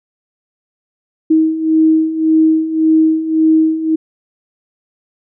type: beating tone pair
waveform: sine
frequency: 316.2 / 318 Hz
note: D#4 / D#4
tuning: +28 / +38 cents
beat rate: 1.8 Hz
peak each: -15 / -10 dBFS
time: 1.3-3.96 s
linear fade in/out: 10 ms
effects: none